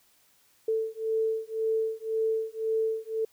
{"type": "beating tone pair", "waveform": "sine", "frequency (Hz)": [442.6, 444.5], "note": ["A4", "A4"], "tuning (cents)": [10, 18], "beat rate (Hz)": 1.9, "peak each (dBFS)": -29, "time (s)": [0.68, 3.25], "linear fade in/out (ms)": 5, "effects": ["white hiss -64 dBFS RMS until 3.32 s"]}